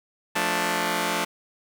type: chord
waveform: 5% pulse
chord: D minor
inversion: first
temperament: just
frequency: 176.2 / 220.2 / 293.7 Hz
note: F3 / A3 / D4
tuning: +16 / +2 / 0 cents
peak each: -17 dBFS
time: 0.35-1.25 s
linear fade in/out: 10 ms
effects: none